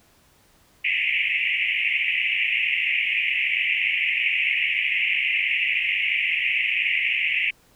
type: band-pass noise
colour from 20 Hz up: white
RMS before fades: -23 dBFS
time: 0.84-7.51 s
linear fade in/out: 10 ms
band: 2000 to 2800 Hz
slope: 96 dB/octave
effects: pink hiss -58 dBFS RMS until 7.75 s